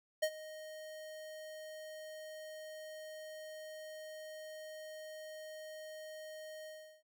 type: tone with ADSR envelope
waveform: square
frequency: 622.3 Hz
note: D#5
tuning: in tune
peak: -29 dBFS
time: 0.22-7.03 s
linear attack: 12 ms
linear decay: 63 ms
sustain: -18 dB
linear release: 370 ms
effects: none